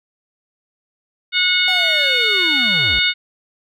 harmonic tone, 729 Hz, F#5, 26 cents flat, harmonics 2 / 3 / 4 / 5 / 6, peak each -22 / -18 / -21 / -18 / -26 dBFS, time 1.32-3.14 s, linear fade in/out 50 ms
square linear sweep, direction down, 762 to 43.57 Hz, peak -26 dBFS, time 1.68-2.99 s, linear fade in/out 0 ms
effects none

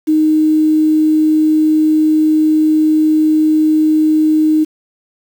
sine tone with quantisation, 310.1 Hz, D#4, 6 cents flat, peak -8 dBFS, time 0.07-4.65 s, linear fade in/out 20 ms, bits 6, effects none

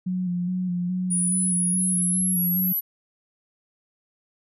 sine tone with vibrato, 180 Hz, F#3, 47 cents flat, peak -23 dBFS, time 0.06-2.73 s, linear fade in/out 10 ms, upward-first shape square, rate 2.4 Hz, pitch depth 30 cents each way
sine linear sweep, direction up, 9640 to 11840 Hz, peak -22 dBFS, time 1.1-2.81 s, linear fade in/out 20 ms
effects none

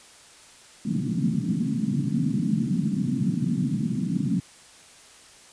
white band-pass noise, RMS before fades -25 dBFS, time 0.85-4.4 s, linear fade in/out 5 ms, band 130 to 260 Hz, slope 48 dB/octave, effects white hiss -50 dBFS RMS until 5.52 s + resampled to 22050 Hz

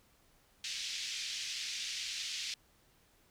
white band-pass noise, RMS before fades -40 dBFS, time 0.64-2.54 s, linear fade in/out 2 ms, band 2300 to 5700 Hz, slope 24 dB/octave, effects pink hiss -68 dBFS RMS until 3.3 s

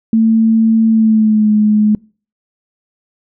sine tone with pitch glide, 223.7 to 211.9 Hz, A3 to G#3, +29 to +35 cents, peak -7 dBFS, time 0.13-1.95 s, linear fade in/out 2 ms, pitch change -94 cents, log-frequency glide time 0.88-1.51 s, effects noise-tail reverb RT60 0.4 s tail -26 dB re dry

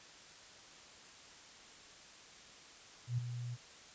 sine tone with ADSR envelope, 121.3 Hz, B2, 31 cents flat, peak -30 dBFS, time 3.07-3.57 s, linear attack 110 ms, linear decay 10 ms, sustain -9 dB, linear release 36 ms, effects white hiss -56 dBFS RMS until 3.94 s + resampled to 16000 Hz

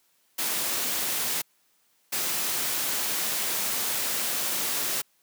white noise bursts at uneven times, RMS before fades -28 dBFS, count 2, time 0.38-1.42 / 2.12-5.02 s, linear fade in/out 10 ms, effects white hiss -67 dBFS RMS until 5.22 s + high-pass 150 Hz 12 dB/octave

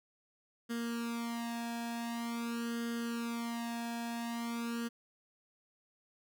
sawtooth tone with flanger, 233.8 Hz, A#3, 5 cents sharp, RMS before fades -38 dBFS, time 0.69-4.89 s, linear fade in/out 20 ms, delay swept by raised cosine 0.62 to 1.19 ms, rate 0.46 Hz, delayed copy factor +0.9, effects none

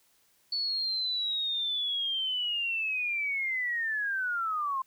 sine linear sweep, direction down, 4460 to 1038 Hz, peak -28 dBFS, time 0.52-4.82 s, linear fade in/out 5 ms, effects white hiss -67 dBFS RMS until 4.86 s

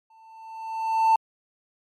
triangle tone with exponential growth, 892 Hz, A5, 23 cents sharp, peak -11 dBFS, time 0.1-1.16 s, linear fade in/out 5 ms, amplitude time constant 230 ms, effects tanh soft clip ceiling -9 dBFS + MP3 64 kbps

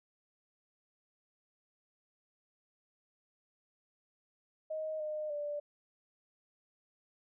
sine tone with pitch steps, 626 / 611 / 587 Hz, D#5 / D#5 / D5, +10 / -32 / -1 cents, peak -35 dBFS, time 4.7-5.6 s, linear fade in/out 10 ms, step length 300 ms, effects none

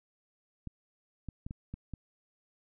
clicks, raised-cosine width 5 ms, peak -27 dBFS, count 6, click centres 0.673 / 1.287 / 1.465 / 1.509 / 1.74 / 1.937 s, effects none

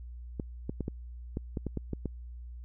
clicks, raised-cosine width 3 ms, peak -20 dBFS, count 10, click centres 0.398 / 0.695 / 0.807 / 0.881 / 1.371 / 1.572 / 1.667 / 1.773 / 1.933 / 2.057 s, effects added 60 Hz sine -41 dBFS peak until 2.64 s

